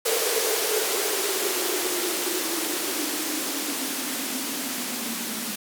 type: noise with band-pass filter sweep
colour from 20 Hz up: violet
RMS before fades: -27 dBFS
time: 0.05-5.56 s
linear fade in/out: 10 ms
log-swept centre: 460 to 220 Hz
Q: 9.3
effects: none